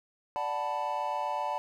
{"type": "chord", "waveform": "triangle", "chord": "B minor seventh", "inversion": "first", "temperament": "equal", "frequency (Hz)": [587.3, 740, 880, 987.8], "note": ["D5", "F#5", "A5", "B5"], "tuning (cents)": [0, 0, 0, 0], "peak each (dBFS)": [-35, -35, -31, -34], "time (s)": [0.36, 1.58], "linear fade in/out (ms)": 0, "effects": []}